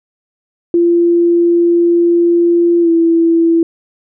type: tone with pitch glide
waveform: sine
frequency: 343.2 to 332.5 Hz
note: F4 to E4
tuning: -30 to +15 cents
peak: -7 dBFS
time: 0.74-3.63 s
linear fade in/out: 2 ms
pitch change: -55 cents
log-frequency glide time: 2.81-2.89 s
effects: none